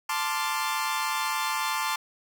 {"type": "chord", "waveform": "sawtooth", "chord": "D minor seventh", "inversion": "second", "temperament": "equal", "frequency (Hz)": [880, 1046.5, 1174.7, 1396.9], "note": ["A5", "C6", "D6", "F6"], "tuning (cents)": [0, 0, 0, 0], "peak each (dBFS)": [-27, -27, -29, -32], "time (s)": [0.09, 1.96], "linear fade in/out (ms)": 5, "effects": []}